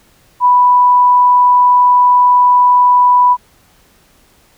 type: tone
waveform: sine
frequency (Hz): 987.8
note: B5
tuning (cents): 0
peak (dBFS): -5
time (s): 0.4-3.37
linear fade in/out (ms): 50
effects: pink hiss -50 dBFS RMS until 4.57 s